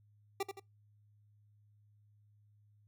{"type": "tone with echo", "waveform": "25% pulse", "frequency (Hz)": 392, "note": "G4", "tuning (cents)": 0, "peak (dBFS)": -29, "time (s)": [0.4, 0.43], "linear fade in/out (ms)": 5, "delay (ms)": 84, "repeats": 2, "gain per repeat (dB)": -7, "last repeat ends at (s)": 0.598, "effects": ["noise-tail reverb RT60 0.2 s tail -23 dB re dry", "added 104 Hz sine -64 dBFS peak until 2.87 s"]}